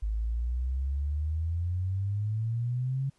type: exponential sweep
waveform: sine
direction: up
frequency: 51.8 to 137.9 Hz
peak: -27 dBFS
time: 0.02-3.1 s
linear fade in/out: 10 ms
effects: pink hiss -69 dBFS RMS until 3.18 s + resampled to 24000 Hz